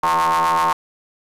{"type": "ring-modulated tone", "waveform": "45% pulse", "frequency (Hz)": 82.5, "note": "E2", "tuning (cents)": 2, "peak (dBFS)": -12, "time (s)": [0.03, 0.73], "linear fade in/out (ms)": 5, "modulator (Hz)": 994, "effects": ["resampled to 32000 Hz", "8-bit"]}